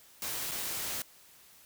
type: noise with dropouts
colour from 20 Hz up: white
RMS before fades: -36 dBFS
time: 0.22-1.02 s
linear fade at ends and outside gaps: 1 ms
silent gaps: 0.512-0.516 s
effects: white hiss -58 dBFS RMS until 1.65 s